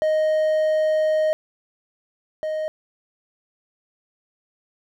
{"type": "tone pair in turn", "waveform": "triangle", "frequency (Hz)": [622.3, 622.3], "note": ["D#5", "D#5"], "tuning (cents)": [0, 0], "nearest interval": "unison", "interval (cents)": 0, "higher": "neither", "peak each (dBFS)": [-15, -21], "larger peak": "first", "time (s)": [[0.02, 1.33], [2.43, 2.68]], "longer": "first", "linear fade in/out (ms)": 0, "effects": []}